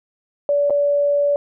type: tone with dropouts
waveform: sine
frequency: 575 Hz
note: D5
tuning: 37 cents flat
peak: -14 dBFS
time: 0.49-1.36 s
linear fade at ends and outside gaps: 1 ms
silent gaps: 0.698-0.705 s
effects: none